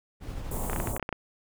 brown noise with tremolo, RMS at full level -34 dBFS, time 0.2-0.95 s, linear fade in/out 50 ms, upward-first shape sine, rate 12 Hz, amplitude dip 30%
pink band-stop noise, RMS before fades -34 dBFS, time 0.51-0.98 s, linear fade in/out 5 ms, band 1100 to 7100 Hz, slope 48 dB/octave
clicks, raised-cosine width 0.5 ms, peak -16 dBFS, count 10, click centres 0.698 / 0.732 / 0.762 / 0.801 / 0.873 / 0.965 / 0.997 / 1.027 / 1.091 / 1.127 s
effects none

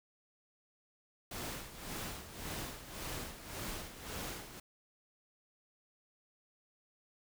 pink noise with tremolo, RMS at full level -41 dBFS, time 1.31-4.6 s, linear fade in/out 5 ms, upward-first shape sine, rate 1.8 Hz, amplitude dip 70%, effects none

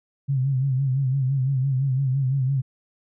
sine tone with vibrato, 133.5 Hz, C3, 35 cents sharp, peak -19 dBFS, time 0.28-2.62 s, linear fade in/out 20 ms, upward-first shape sine, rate 5.9 Hz, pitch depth 81 cents each way, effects none

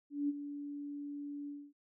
sine tone with ADSR envelope, 288 Hz, D4, 34 cents flat, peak -29 dBFS, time 0.1-1.73 s, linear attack 190 ms, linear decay 30 ms, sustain -11 dB, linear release 250 ms, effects none

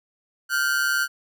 45% pulse ring-modulated tone, 1480 Hz, F#6, in tune, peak -17 dBFS, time 0.49-1.08 s, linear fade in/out 50 ms, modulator 70.1 Hz, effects none

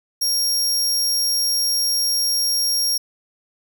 sawtooth tone, 5580 Hz, F8, 2 cents flat, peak -15 dBFS, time 0.21-2.98 s, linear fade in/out 10 ms, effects none

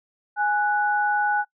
sine tone pair together, 830.6 / 1480 Hz, G#5 / F#6, 0 / 0 cents, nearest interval minor seventh, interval 1000 cents, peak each -21 / -23 dBFS, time 0.36-1.45 s, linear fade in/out 50 ms, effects noise-tail reverb RT60 0.1 s tail -21 dB re dry

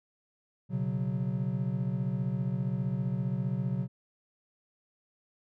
triangle chord, B suspended second, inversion none, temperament equal, 123.47 / 138.59 / 185 Hz, B2 / C#3 / F#3, 0 / 0 / 0 cents, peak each -31 dBFS, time 0.69-3.88 s, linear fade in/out 50 ms, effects none

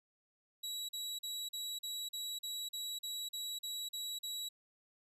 sawtooth tone bursts, 3894 Hz, B7, 25 cents flat, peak -36 dBFS, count 13, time 0.63-4.49 s, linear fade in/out 10 ms, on 260 ms, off 40 ms, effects resampled to 32000 Hz

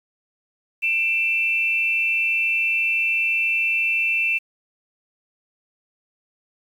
sine tone pair together, 2375 / 2666 Hz, D7 / E7, +19 / +19 cents, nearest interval major second, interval 200 cents, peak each -25 / -19 dBFS, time 0.82-4.39 s, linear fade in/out 20 ms, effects 8-bit

